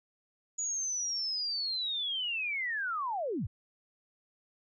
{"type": "linear sweep", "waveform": "sine", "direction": "down", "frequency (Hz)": [6860, 63.3], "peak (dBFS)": -31, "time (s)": [0.58, 3.47], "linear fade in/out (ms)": 10, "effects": []}